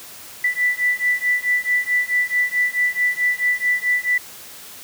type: beating tone pair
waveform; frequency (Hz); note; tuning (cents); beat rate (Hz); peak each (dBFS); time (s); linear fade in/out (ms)
sine; 1975.5 / 1980.1; B6 / B6; 0 / +4; 4.6; -20; 0.44-4.18; 5
effects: white hiss -39 dBFS RMS until 4.83 s + high-pass 60 Hz 12 dB/octave